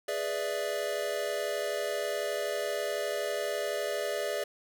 square chord, E dominant seventh, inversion first, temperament equal, 415.3 / 493.9 / 587.3 / 659.3 Hz, G#4 / B4 / D5 / E5, 0 / 0 / 0 / 0 cents, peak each -37 / -40 / -34 / -38 dBFS, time 0.08-4.44 s, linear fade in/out 5 ms, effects none

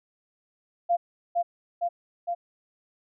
sine tone with echo, 693 Hz, F5, 14 cents flat, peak -19 dBFS, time 0.89-0.97 s, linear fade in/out 20 ms, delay 460 ms, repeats 3, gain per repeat -2 dB, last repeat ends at 2.35 s, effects none

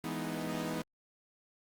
sawtooth chord, E major seventh, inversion none, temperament equal, 164.81 / 207.7 / 246.9 / 311.1 Hz, E3 / G#3 / B3 / D#4, 0 / 0 / 0 / 0 cents, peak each -36 / -38 / -36 / -36 dBFS, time 0.04-0.82 s, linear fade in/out 2 ms, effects Opus 24 kbps

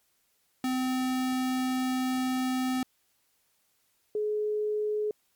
square / sine tone pair in turn, 256.9 / 423.1 Hz, C4 / G#4, -32 / +32 cents, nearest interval major sixth, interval 864 cents, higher second, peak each -27 / -26 dBFS, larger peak second, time 0.64-2.83 / 4.15-5.11 s, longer first, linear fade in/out 2 ms, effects white hiss -71 dBFS RMS until 5.35 s + MP3 96 kbps

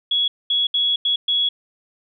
sine tone bursts at uneven times, 3355 Hz, G#7, 17 cents sharp, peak -16 dBFS, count 5, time 0.11-0.28 / 0.5-0.67 / 0.74-0.96 / 1.05-1.16 / 1.28-1.49 s, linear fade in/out 5 ms, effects none

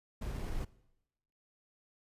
brown noise with sample-and-hold, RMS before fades -37 dBFS, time 0.21-0.65 s, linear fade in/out 10 ms, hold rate 7350 Hz, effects noise-tail reverb RT60 0.9 s tail -21 dB re dry + resampled to 32000 Hz

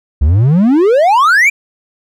triangle exponential sweep, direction up, 65.4 to 2428 Hz, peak -4 dBFS, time 0.21-1.5 s, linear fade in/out 10 ms, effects none

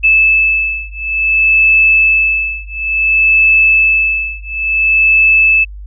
sine beating tone pair, 2619 / 2619.57 Hz, E7 / E7, -12 / -11 cents, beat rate 0.57 Hz, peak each -11 dBFS, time 0.03-5.65 s, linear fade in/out 20 ms, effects added 50 Hz sine -26 dBFS peak until 5.86 s

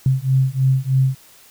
sine beating tone pair, 130.81 / 134.01 Hz, C3 / C3, 0 / +42 cents, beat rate 3.2 Hz, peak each -17 dBFS, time 0.06-1.15 s, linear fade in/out 2 ms, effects white hiss -48 dBFS RMS until 1.5 s

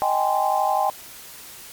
sine chord, Ab major seventh, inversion second, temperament just, 623 / 778.7 / 830.6 / 1038.3 Hz, Eb5 / G5 / Ab5 / C6, +2 / -12 / 0 / -14 cents, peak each -26 / -21 / -23 / -26 dBFS, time 0.02-0.9 s, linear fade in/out 0 ms, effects white hiss -41 dBFS RMS until 1.72 s + MP3 96 kbps

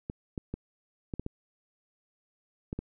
clicks, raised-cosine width 3 ms, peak -21 dBFS, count 8, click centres 0.099 / 0.378 / 0.54 / 1.138 / 1.196 / 1.264 / 2.729 / 2.79 s, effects none

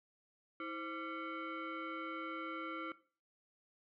sine tone with frequency modulation, 523.3 Hz, C5, in tune, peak -40 dBFS, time 0.6-2.92 s, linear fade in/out 2 ms, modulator 847 Hz, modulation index 1.9, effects noise-tail reverb RT60 0.4 s tail -17 dB re dry

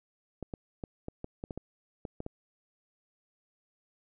clicks, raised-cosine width 2 ms, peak -24 dBFS, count 11, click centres 0.427 / 0.538 / 0.838 / 1.084 / 1.244 / 1.439 / 1.508 / 1.576 / 2.052 / 2.204 / 2.264 s, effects none

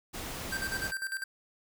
pink noise, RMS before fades -39 dBFS, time 0.13-0.92 s, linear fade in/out 20 ms
square tone with tremolo, 1568 Hz, G6, in tune, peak -32 dBFS, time 0.52-1.24 s, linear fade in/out 5 ms, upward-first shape square, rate 10 Hz, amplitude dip 70%
effects none

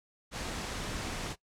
pink noise, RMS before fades -37 dBFS, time 0.31-1.36 s, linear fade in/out 50 ms, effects noise-tail reverb RT60 0.1 s tail -20 dB re dry + low-pass 8000 Hz 12 dB/octave

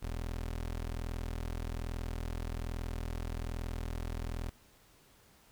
25% pulse tone, 41.2 Hz, E1, in tune, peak -32 dBFS, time 0.02-4.5 s, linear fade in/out 10 ms, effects pink hiss -63 dBFS RMS until 5.51 s

